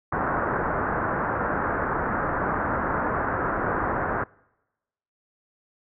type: low-pass noise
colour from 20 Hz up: white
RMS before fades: -26 dBFS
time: 0.12-4.24 s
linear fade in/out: 5 ms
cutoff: 1600 Hz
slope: 48 dB/octave
effects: noise-tail reverb RT60 1.0 s tail -26 dB re dry